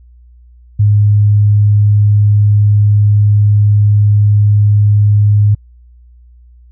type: tone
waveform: sine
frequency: 103.83 Hz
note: G#2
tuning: in tune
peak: -5 dBFS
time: 0.79-5.55 s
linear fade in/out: 10 ms
effects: added 60 Hz sine -38 dBFS peak until 6.71 s